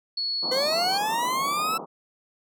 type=tone; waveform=sine; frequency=4381 Hz; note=C#8; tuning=21 cents flat; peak=-25 dBFS; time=0.17-0.98 s; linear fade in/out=5 ms
type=band-pass noise; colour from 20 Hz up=white; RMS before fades=-36 dBFS; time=0.42-1.86 s; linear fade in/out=20 ms; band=150 to 1200 Hz; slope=96 dB/octave
type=linear sweep; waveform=40% pulse; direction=up; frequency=498.4 to 1331 Hz; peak=-23 dBFS; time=0.51-1.78 s; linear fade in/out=10 ms
effects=none